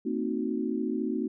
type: chord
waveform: sine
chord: C half-diminished seventh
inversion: third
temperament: equal with one note detuned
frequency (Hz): 227.4 / 261.6 / 311.1 / 370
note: Bb3 / C4 / Eb4 / Gb4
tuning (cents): -43 / 0 / 0 / 0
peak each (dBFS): -32 / -32 / -33 / -34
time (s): 0.05-1.28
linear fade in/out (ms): 10
effects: none